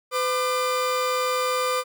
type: tone pair together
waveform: 40% pulse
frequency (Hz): 505.3 / 1200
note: B4 / D6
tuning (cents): +40 / +37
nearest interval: octave + minor third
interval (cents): 1497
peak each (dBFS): -24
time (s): 0.11-1.84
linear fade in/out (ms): 50
effects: none